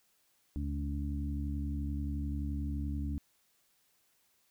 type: harmonic tone with a mistuned harmonic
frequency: 71.5 Hz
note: D2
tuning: 46 cents flat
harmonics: 1 / 2 / 3 / 4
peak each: -34 / -43 / -42 / -41 dBFS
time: 0.56-3.18 s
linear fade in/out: 0 ms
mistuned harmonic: 1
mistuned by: +51 cents
effects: white hiss -72 dBFS RMS until 4.5 s